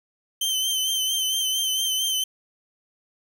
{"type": "tone with vibrato", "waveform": "sawtooth", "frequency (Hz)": 3095, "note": "G7", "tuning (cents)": -23, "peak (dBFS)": -19, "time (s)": [0.41, 2.24], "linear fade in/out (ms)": 5, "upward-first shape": "sine", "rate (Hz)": 4.4, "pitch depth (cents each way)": 38, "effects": []}